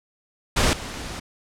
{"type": "noise with level steps", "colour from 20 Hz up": "pink", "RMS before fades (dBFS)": [-19, -33], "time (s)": [0.56, 1.2], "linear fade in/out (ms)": 10, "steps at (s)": 0.73, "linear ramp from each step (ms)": 2, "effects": ["low-pass 8000 Hz 12 dB/octave"]}